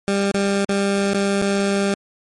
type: tone with dropouts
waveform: 20% pulse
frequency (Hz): 198.7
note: G3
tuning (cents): +24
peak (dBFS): -12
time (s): 0.08-1.94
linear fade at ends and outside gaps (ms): 0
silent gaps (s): 0.314-0.343 / 0.647-0.691 / 1.134-1.145 / 1.415-1.423
effects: MP3 48 kbps